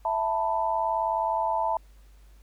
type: chord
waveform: sine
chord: E suspended fourth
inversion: none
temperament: equal with one note detuned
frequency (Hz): 659.3 / 888.7 / 987.8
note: E5 / A5 / B5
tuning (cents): 0 / +17 / 0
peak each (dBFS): -29 / -26 / -30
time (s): 0.05-1.77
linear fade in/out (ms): 2
effects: added 50 Hz sine -50 dBFS peak until 2.42 s + pink hiss -64 dBFS RMS until 2.42 s